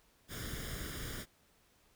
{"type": "noise with comb filter", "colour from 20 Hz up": "pink", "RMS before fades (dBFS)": -42, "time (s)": [0.28, 1.26], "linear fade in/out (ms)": 50, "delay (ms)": 0.58, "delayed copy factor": 0.7, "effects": ["pink hiss -69 dBFS RMS until 1.95 s"]}